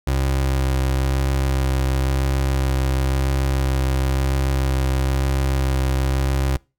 30% pulse tone with vibrato, 66.6 Hz, C2, 31 cents sharp, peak -15 dBFS, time 0.07-6.57 s, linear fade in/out 5 ms, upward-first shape sine, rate 0.99 Hz, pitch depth 15 cents each way, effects noise-tail reverb RT60 0.3 s tail -25 dB re dry

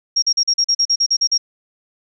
sine tone bursts, 5588 Hz, F8, in tune, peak -12 dBFS, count 12, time 0.16-1.379 s, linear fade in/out 10 ms, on 64 ms, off 41 ms, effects none

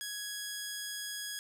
10% pulse tone, 1665 Hz, G#6, 4 cents sharp, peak -29 dBFS, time 0.01-1.39 s, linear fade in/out 0 ms, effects none

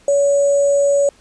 sine tone with sample-and-hold, 565 Hz, C#5, 33 cents sharp, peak -11 dBFS, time 0.08-1.09 s, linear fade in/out 2 ms, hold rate 7350 Hz, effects pink hiss -51 dBFS RMS until 1.2 s + resampled to 22050 Hz

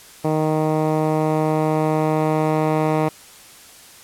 10% pulse tone with low-pass filter sweep, 155.56 Hz, D#3, in tune, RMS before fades -19 dBFS, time 0.24-3.09 s, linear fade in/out 10 ms, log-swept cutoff 890 to 1600 Hz, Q 0.73, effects white hiss -44 dBFS RMS until 4.03 s + low-pass 12000 Hz 12 dB/octave

